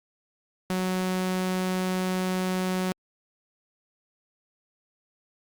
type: tone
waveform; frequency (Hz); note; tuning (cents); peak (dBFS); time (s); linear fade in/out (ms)
sawtooth; 185; F#3; 0; -21; 0.7-2.92; 0
effects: Opus 48 kbps